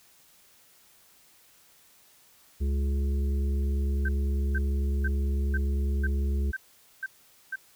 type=harmonic tone; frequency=69.4 Hz; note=C#2; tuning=3 cents sharp; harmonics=1 / 3 / 5 / 6; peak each=-24 / -37 / -42 / -44 dBFS; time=2.6-6.52 s; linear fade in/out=20 ms
type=tone bursts; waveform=sine; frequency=1555 Hz; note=G6; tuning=14 cents flat; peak=-29 dBFS; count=8; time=4.05-7.558 s; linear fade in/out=5 ms; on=36 ms; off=460 ms
effects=white hiss -59 dBFS RMS until 7.75 s